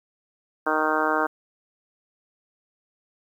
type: harmonic tone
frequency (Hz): 155.3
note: D#3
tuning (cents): -3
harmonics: 2 / 3 / 4 / 5 / 6 / 7 / 8 / 9 / 10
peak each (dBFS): -29 / -29 / -29 / -29 / -29 / -29 / -29 / -29 / -29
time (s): 0.66-1.27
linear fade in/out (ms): 10
effects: 9-bit